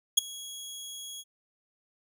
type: tone with ADSR envelope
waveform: 20% pulse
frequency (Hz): 3322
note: G#7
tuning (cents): 0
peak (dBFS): -10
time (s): 0.17-1.24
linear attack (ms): 11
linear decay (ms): 11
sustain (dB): -24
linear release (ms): 42
effects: none